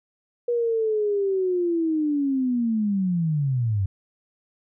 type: linear sweep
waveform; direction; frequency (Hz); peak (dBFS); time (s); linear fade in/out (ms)
sine; down; 483.1 to 92.5; -20; 0.48-3.86; 5
effects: none